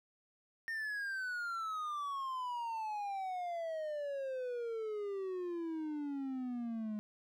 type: exponential sweep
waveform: triangle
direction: down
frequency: 1834 to 209.1 Hz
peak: -35 dBFS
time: 0.68-6.99 s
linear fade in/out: 0 ms
effects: none